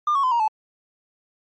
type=tone with pitch steps; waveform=triangle; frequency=1200 / 1106.8 / 1020.8 / 941.5 / 868.4 Hz; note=D6 / C#6 / C6 / A#5 / A5; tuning=+37 / -3 / -43 / +17 / -23 cents; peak=-14 dBFS; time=0.07-0.48 s; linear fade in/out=5 ms; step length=82 ms; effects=tanh soft clip ceiling -13 dBFS + MP3 32 kbps